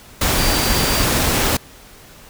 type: tone in noise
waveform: sine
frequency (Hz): 4699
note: D8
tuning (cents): 0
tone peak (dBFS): -25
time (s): 0.38-1.04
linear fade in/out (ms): 5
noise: pink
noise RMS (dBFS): -17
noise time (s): 0.21-1.57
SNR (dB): -11
effects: pink hiss -43 dBFS RMS until 2.29 s